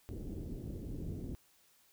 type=low-pass noise; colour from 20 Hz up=pink; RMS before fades=-42 dBFS; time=0.09-1.35 s; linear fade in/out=0 ms; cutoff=390 Hz; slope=24 dB/octave; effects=white hiss -68 dBFS RMS until 1.92 s